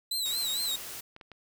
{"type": "tone with vibrato", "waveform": "sawtooth", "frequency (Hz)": 3951, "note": "B7", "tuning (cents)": 0, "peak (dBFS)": -26, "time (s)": [0.11, 0.76], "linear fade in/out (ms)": 5, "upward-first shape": "sine", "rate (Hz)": 4.4, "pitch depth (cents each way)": 91}
{"type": "noise", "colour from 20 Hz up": "white", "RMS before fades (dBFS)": -41, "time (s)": [0.25, 1.01], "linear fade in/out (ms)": 10}
{"type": "clicks", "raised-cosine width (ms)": 0.3, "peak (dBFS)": -31, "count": 3, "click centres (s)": [1.164, 1.212, 1.317]}
{"effects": []}